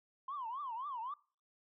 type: tone with vibrato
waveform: sine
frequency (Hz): 1026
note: C6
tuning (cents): -34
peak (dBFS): -38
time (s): 0.28-1.14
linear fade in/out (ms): 5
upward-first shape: triangle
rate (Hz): 3.8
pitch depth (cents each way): 280
effects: noise-tail reverb RT60 0.4 s tail -23 dB re dry + tanh soft clip ceiling -34 dBFS